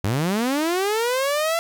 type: linear sweep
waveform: sawtooth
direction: up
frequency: 90.2 to 680 Hz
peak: -16 dBFS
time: 0.04-1.59 s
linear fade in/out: 0 ms
effects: 9-bit

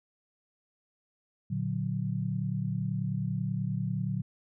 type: chord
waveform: sine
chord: Bb augmented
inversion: none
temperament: equal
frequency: 116.54 / 146.83 / 185 Hz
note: Bb2 / D3 / F#3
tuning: 0 / 0 / 0 cents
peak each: -33 dBFS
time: 1.5-4.22 s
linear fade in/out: 10 ms
effects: none

